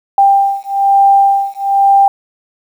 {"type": "beating tone pair", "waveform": "sine", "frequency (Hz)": [791, 792.1], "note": ["G5", "G5"], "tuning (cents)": [15, 18], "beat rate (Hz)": 1.1, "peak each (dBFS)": -10, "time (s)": [0.18, 2.08], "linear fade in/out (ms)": 2, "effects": ["7-bit"]}